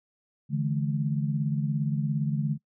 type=tone cluster; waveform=sine; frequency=145.5 / 162.8 / 213.2 Hz; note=D3 / E3 / G#3; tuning=-16 / -21 / +46 cents; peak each=-26 / -32 / -31 dBFS; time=0.49-2.58 s; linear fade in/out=50 ms; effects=noise-tail reverb RT60 0.1 s tail -23 dB re dry